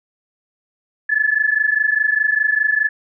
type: tone pair together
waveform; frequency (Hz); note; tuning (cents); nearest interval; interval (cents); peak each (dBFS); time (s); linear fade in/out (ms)
sine; 1712 / 1736.9; A6 / A6; -48 / -23; unison; 25; -17; 1.09-2.89; 10
effects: none